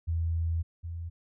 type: tone pair in turn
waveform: sine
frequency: 82.8 / 84.25 Hz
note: E2 / E2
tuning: +8 / +38 cents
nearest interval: unison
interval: 30 cents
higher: second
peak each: -26 / -34 dBFS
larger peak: first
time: 0.07-0.63 / 0.83-1.1 s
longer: first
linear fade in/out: 20 ms
effects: none